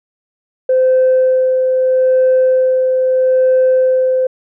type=tone with tremolo; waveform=sine; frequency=516 Hz; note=C5; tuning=24 cents flat; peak=-6 dBFS; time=0.69-4.27 s; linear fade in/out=5 ms; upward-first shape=sine; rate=0.78 Hz; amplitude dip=35%; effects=tanh soft clip ceiling -5 dBFS